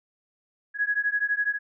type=beating tone pair; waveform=sine; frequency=1663 / 1675 Hz; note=G#6 / G#6; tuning=+2 / +14 cents; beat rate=12 Hz; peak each=-26 dBFS; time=0.74-1.59 s; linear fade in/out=50 ms; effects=none